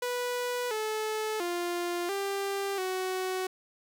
sawtooth tone with pitch steps, 491.3 / 433 / 349.3 / 395.7 / 372.9 Hz, B4 / A4 / F4 / G4 / F#4, -9 / -28 / 0 / +16 / +14 cents, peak -26 dBFS, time 0.02-3.47 s, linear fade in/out 5 ms, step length 690 ms, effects none

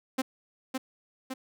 sawtooth tone with echo, 261.6 Hz, C4, in tune, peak -21 dBFS, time 0.18-0.22 s, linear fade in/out 10 ms, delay 560 ms, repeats 2, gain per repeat -4 dB, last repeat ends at 1.34 s, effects none

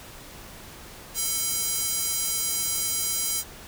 square tone with high-pass filter, 446 Hz, A4, 23 cents sharp, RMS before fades -27 dBFS, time 1.14-3.44 s, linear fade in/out 50 ms, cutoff 7100 Hz, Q 0.78, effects pink hiss -44 dBFS RMS until 3.67 s

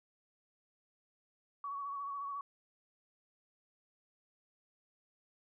sine tone with vibrato, 1124 Hz, C#6, 24 cents sharp, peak -38 dBFS, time 1.64-2.41 s, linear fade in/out 2 ms, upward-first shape sine, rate 14 Hz, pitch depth 33 cents each way, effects none

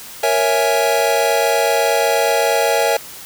square chord, A# half-diminished seventh, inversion none, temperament equal, 466.2 / 554.4 / 659.3 / 830.6 Hz, A#4 / C#5 / E5 / G#5, 0 / 0 / 0 / 0 cents, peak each -20 dBFS, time 0.23-2.97 s, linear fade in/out 5 ms, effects white hiss -35 dBFS RMS until 3.25 s

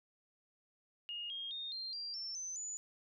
sine tone with pitch steps, 2854 / 3241 / 3680 / 4179 / 4745 / 5388 / 6118 / 6947 Hz, F7 / G#7 / A#7 / C8 / D8 / E8 / G8 / A8, +37 / -43 / -23 / -3 / +17 / +37 / -43 / -23 cents, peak -40 dBFS, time 1.09-2.77 s, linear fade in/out 0 ms, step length 210 ms, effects none

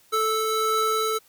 square tone pair together, 438.7 / 1314.6 Hz, A4 / E6, -5 / -5 cents, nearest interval octave + perfect fifth, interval 1900 cents, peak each -26 / -24 dBFS, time 0.12-1.19 s, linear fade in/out 20 ms, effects white hiss -58 dBFS RMS until 1.28 s

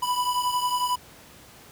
square beating tone pair, 987.8 / 998.8 Hz, B5 / B5, 0 / +19 cents, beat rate 11 Hz, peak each -25 / -30 dBFS, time 0.02-0.96 s, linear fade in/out 10 ms, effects pink hiss -49 dBFS RMS until 1.71 s + high-pass 60 Hz 12 dB/octave

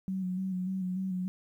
sine tone with vibrato, 186.3 Hz, F#3, 12 cents sharp, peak -30 dBFS, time 0.08-1.28 s, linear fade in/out 0 ms, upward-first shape square, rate 3.4 Hz, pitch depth 31 cents each way, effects 11-bit

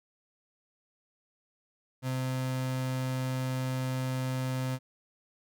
35% pulse tone, 129.5 Hz, C3, 17 cents flat, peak -28 dBFS, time 2.02-4.79 s, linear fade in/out 50 ms, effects none

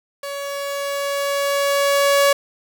sawtooth tone with level ramp, 563 Hz, C#5, 27 cents sharp, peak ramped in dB -23 to -8 dBFS, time 0.23-2.33 s, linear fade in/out 5 ms, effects 7-bit

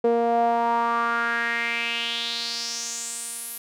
sawtooth tone with band-pass filter sweep, 233.8 Hz, A#3, 5 cents sharp, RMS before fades -25 dBFS, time 0.04-3.58 s, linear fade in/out 5 ms, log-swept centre 500 to 12000 Hz, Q 4.4, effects none

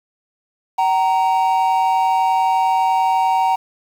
triangle tone pair together, 761.6 / 930 Hz, F#5 / A#5, +50 / -4 cents, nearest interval minor third, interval 346 cents, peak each -14 dBFS, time 0.78-3.56 s, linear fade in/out 10 ms, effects tanh soft clip ceiling -5 dBFS + 7-bit

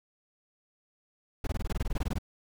brown noise bursts, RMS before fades -29 dBFS, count 15, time 1.44-2.185 s, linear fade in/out 5 ms, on 31 ms, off 20 ms, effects none

